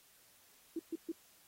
sine tone bursts, 329.6 Hz, E4, in tune, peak -35 dBFS, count 3, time 0.76-1.119 s, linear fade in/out 5 ms, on 33 ms, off 130 ms, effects white hiss -65 dBFS RMS until 1.47 s + AAC 48 kbps

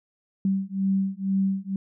sine beating tone pair, 192.5 / 194.6 Hz, G3 / G3, -31 / -12 cents, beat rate 2.1 Hz, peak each -25 dBFS, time 0.45-1.76 s, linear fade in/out 2 ms, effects none

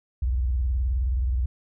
sine tone with vibrato, 62.5 Hz, B1, 21 cents sharp, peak -21 dBFS, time 0.22-1.46 s, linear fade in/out 5 ms, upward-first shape square, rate 19 Hz, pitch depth 200 cents each way, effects none

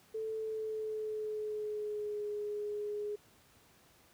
sine tone with pitch glide, 440 to 416.5 Hz, A4 to G#4, 0 to +5 cents, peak -35 dBFS, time 0.14-3.16 s, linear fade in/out 10 ms, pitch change -95 cents, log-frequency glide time 0.35-2.25 s, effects pink hiss -64 dBFS RMS until 4.13 s + high-pass 60 Hz 12 dB/octave

